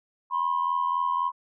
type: tone pair together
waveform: sine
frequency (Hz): 984.2 / 1068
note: B5 / C6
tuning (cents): -6 / +35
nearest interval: minor second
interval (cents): 141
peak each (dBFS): -25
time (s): 0.3-1.32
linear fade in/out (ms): 50
effects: tanh soft clip ceiling -17 dBFS